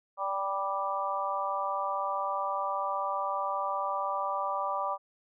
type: harmonic tone with a mistuned harmonic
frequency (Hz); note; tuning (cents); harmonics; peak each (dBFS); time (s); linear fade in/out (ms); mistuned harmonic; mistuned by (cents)
196.1; G3; +1; 3 / 4 / 5 / 6; -36 / -35 / -34 / -33; 0.17-4.98; 50; 3; -16
effects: none